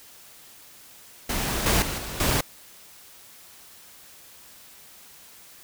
pink noise with level steps, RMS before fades -27 / -21 / -30 / -34 / -23 dBFS, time 1.29-2.41 s, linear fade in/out 5 ms, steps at 1.66 / 1.82 / 1.98 / 2.2 s, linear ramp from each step 2 ms, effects white hiss -49 dBFS RMS until 5.63 s

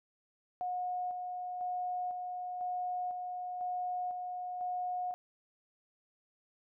sine tone with tremolo, 724 Hz, F#5, 38 cents flat, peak -33 dBFS, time 0.61-5.14 s, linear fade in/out 0 ms, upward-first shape square, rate 1 Hz, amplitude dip 35%, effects none

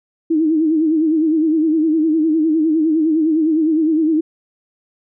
sine tone with vibrato, 315.6 Hz, D#4, 25 cents sharp, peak -12 dBFS, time 0.3-4.21 s, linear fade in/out 10 ms, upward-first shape sine, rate 9.8 Hz, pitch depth 78 cents each way, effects none

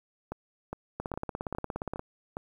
two click trains, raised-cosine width 1 ms, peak -19 / -21 dBFS, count 18 / 6, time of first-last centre 1-1.994 / 0.32-2.369 s, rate 17.1 / 2.44 Hz, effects 9-bit

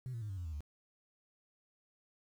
sine tone with pitch steps, 127.4 / 116.15 / 105.9 / 96.55 / 88.03 / 80.26 / 73.17 Hz, C3 / A#2 / G#2 / G2 / F2 / E2 / D2, -46 / -6 / +34 / -26 / +14 / -46 / -6 cents, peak -37 dBFS, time 0.06-0.606 s, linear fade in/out 0 ms, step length 78 ms, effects tanh soft clip ceiling -36 dBFS + 11-bit

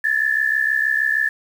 sine tone pair together, 1713.6 / 1780 Hz, A6 / A6, -46 / +20 cents, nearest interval minor second, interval 66 cents, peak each -19 dBFS, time 0.04-1.29 s, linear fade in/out 5 ms, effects 7-bit

